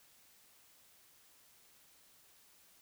silence, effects white hiss -65 dBFS RMS until 2.81 s

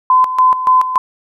sine tone with tremolo, 1021 Hz, C6, 43 cents flat, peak -6 dBFS, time 0.1-0.98 s, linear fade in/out 2 ms, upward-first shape square, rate 3.5 Hz, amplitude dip 70%, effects none

